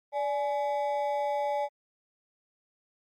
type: ring-modulated tone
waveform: triangle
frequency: 712 Hz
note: F5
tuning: 33 cents sharp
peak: -22 dBFS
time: 0.12-1.69 s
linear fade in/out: 50 ms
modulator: 130 Hz
effects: Opus 32 kbps